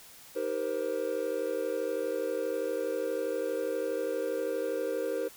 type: chord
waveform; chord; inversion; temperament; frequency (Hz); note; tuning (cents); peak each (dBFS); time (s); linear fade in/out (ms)
triangle; C minor seventh; first; just; 314 / 392.4 / 470.9 / 523.3; Eb4 / G4 / Bb4 / C5; +16 / +2 / +18 / 0; -37 / -35 / -31 / -32; 0.35-5.29; 20
effects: white hiss -52 dBFS RMS until 5.36 s